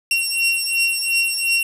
sawtooth beating tone pair, 2740 / 2742.8 Hz, F7 / F7, -34 / -32 cents, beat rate 2.8 Hz, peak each -17 dBFS, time 0.11-1.63 s, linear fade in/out 2 ms, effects resampled to 32000 Hz + 7-bit

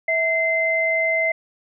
sine tone pair together, 652.3 / 2071 Hz, E5 / C7, -18 / -18 cents, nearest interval octave + minor sixth, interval 2000 cents, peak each -22 / -19 dBFS, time 0.08-1.32 s, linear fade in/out 5 ms, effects none

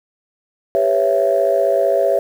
sine chord, C# half-diminished seventh, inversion second, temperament just, 399.1 / 498.9 / 554.4 / 665.2 Hz, G4 / B4 / C#5 / E5, +31 / +17 / 0 / +16 cents, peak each -20 / -21 / -16 / -16 dBFS, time 0.75-2.19 s, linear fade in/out 0 ms, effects tanh soft clip ceiling -4 dBFS + 7-bit

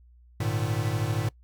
square chord, Ab suspended second, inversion none, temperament equal with one note detuned, 103.83 / 116.54 / 151.92 Hz, Ab2 / Bb2 / Eb3, 0 / 0 / -41 cents, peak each -30 / -30 / -33 dBFS, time 0.4-1.29 s, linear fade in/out 5 ms, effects noise-tail reverb RT60 0.1 s tail -21 dB re dry + added 60 Hz sine -52 dBFS peak until 1.43 s

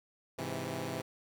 10% pulse chord, Ab augmented, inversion none, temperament equal with one note detuned, 103.35 / 130.81 / 164.81 Hz, Ab2 / C3 / E3, -8 / 0 / 0 cents, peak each -34 / -31 / -32 dBFS, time 0.38-1.02 s, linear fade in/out 10 ms, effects none

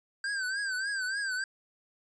square tone with vibrato, 1570 Hz, G6, 2 cents sharp, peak -31 dBFS, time 0.24-1.44 s, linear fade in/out 2 ms, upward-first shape triangle, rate 3.4 Hz, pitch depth 110 cents each way, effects resampled to 22050 Hz

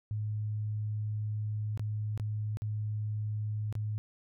sine tone with dropouts, 106.4 Hz, G#2, 42 cents sharp, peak -31 dBFS, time 0.11-3.98 s, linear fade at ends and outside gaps 0 ms, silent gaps 1.775-1.795 / 2.176-2.198 / 2.571-2.62 / 3.726-3.753 s, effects none

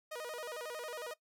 sawtooth tone with vibrato, 547 Hz, C#5, 23 cents flat, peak -37 dBFS, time 0.11-1.14 s, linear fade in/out 10 ms, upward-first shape square, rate 11 Hz, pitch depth 220 cents each way, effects noise-tail reverb RT60 0.1 s tail -17 dB re dry

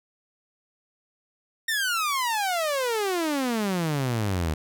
sawtooth exponential sweep, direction down, 1854 to 75.1 Hz, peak -20 dBFS, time 1.68-4.54 s, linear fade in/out 5 ms, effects none

